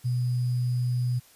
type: tone with sample-and-hold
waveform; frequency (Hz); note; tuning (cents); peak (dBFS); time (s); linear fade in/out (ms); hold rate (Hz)
sine; 123.6; B2; +2; -23; 0.04-1.2; 20; 4900
effects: white hiss -56 dBFS RMS until 1.35 s + resampled to 32000 Hz